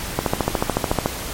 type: click train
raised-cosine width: 1 ms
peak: -3 dBFS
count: 13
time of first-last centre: 0.19-1.06 s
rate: 13.8 Hz
effects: pink hiss -29 dBFS RMS until 1.33 s + MP3 64 kbps